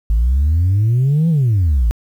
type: exponential two-way sweep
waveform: sine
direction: up then down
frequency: 52 to 170 to 52 Hz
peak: -9 dBFS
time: 0.1-1.91 s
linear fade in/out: 0 ms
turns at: 1.29 s
effects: tanh soft clip ceiling -9 dBFS + 8-bit